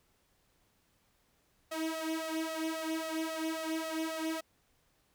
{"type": "tone with flanger", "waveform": "sawtooth", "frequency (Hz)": 320.5, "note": "E4", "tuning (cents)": -49, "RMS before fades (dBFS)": -36, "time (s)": [1.71, 4.41], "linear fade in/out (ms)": 10, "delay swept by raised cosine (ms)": [1.5, 2.8], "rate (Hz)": 3.7, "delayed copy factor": 0.75, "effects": ["pink hiss -72 dBFS RMS until 5.14 s"]}